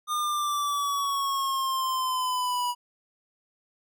square exponential sweep, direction down, 1219 to 972 Hz, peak -26 dBFS, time 0.07-2.75 s, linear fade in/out 50 ms, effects none

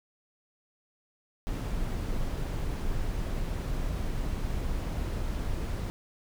brown noise, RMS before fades -31 dBFS, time 1.47-5.9 s, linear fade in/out 0 ms, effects none

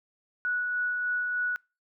sine tone with tremolo, 1470 Hz, F#6, 12 cents flat, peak -25 dBFS, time 0.45-1.56 s, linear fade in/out 0 ms, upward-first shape sine, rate 3.3 Hz, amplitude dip 25%, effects noise-tail reverb RT60 0.3 s tail -26 dB re dry

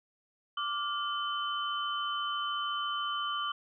sine tone cluster, 1172 / 1406 / 3053 Hz, D6 / F6 / G7, -4 / +11 / -46 cents, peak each -33 / -39 / -36 dBFS, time 0.57-3.52 s, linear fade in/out 5 ms, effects none

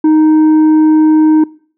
sine tone with tanh clipping, 311.1 Hz, D#4, in tune, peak -6 dBFS, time 0.04-1.44 s, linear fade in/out 5 ms, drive 5 dB, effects noise-tail reverb RT60 0.5 s tail -23 dB re dry

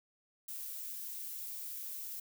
violet noise, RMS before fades -43 dBFS, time 0.48-2.2 s, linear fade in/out 5 ms, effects none

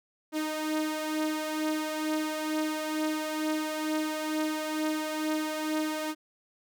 sawtooth beating tone pair, 309 / 311.2 Hz, D#4 / D#4, -12 / 0 cents, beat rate 2.2 Hz, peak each -26 / -31 dBFS, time 0.32-6.15 s, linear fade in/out 50 ms, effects none

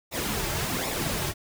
pink noise with flanger, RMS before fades -29 dBFS, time 0.11-1.34 s, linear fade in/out 50 ms, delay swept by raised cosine 0.63 to 4.13 ms, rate 1.3 Hz, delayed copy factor -0.6, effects none

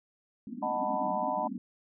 pink band-pass noise, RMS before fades -39 dBFS, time 0.47-1.58 s, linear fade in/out 2 ms, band 190 to 300 Hz, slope 96 dB/octave
sine chord, B dominant seventh, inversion first, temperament just, 617.4 / 740.8 / 889 / 987.8 Hz, D#5 / F#5 / A5 / B5, -14 / +2 / +18 / 0 cents, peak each -34 dBFS, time 0.62-1.48 s, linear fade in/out 10 ms
effects none

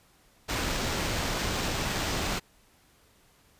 pink noise with sample-and-hold, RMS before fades -30 dBFS, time 0.48-2.4 s, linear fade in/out 20 ms, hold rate 11025 Hz, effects pink hiss -62 dBFS RMS until 3.59 s + resampled to 32000 Hz

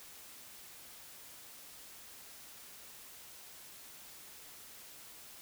silence, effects white hiss -53 dBFS RMS until 5.41 s

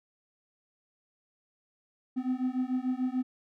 triangle beating tone pair, 251.8 / 258.6 Hz, B3 / C4, +34 / -20 cents, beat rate 6.8 Hz, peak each -29 dBFS, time 2.16-3.23 s, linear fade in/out 20 ms, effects none

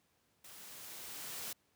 white noise with level ramp, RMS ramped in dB -54 to -42 dBFS, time 0.44-1.53 s, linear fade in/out 5 ms, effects pink hiss -75 dBFS RMS until 1.75 s + high-pass 80 Hz 12 dB/octave

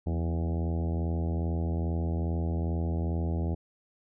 harmonic tone with a mistuned harmonic, 82.41 Hz, E2, in tune, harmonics 1 / 2 / 3 / 4 / 5 / 6 / 7 / 8 / 9 / 10, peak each -28 / -34 / -39 / -39 / -43 / -46 / -47 / -47 / -48 / -51 dBFS, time 0.06-3.55 s, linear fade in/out 10 ms, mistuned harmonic 2, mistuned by +60 cents, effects none

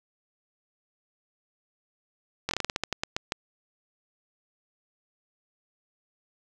slowing click train, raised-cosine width 0.2 ms, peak -10 dBFS, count 13, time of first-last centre 2.49-3.321 s, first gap 21 ms, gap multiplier 1.2, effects none

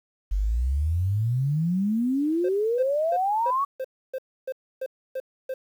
sine exponential sweep, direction up, 45.8 to 1145 Hz, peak -21 dBFS, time 0.31-3.65 s, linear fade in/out 10 ms
triangle tone bursts, 523.3 Hz, C5, in tune, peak -25 dBFS, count 10, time 2.44-5.54 s, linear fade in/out 5 ms, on 49 ms, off 290 ms
effects 9-bit

